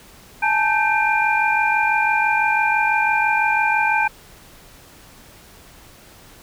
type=tone cluster; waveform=sine; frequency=846 / 892 / 1557 / 2395 Hz; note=G#5 / A5 / G6 / D7; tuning=+32 / +23 / -12 / +33 cents; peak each=-21 dBFS; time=0.42-4.08 s; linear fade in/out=10 ms; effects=pink hiss -46 dBFS RMS until 6.42 s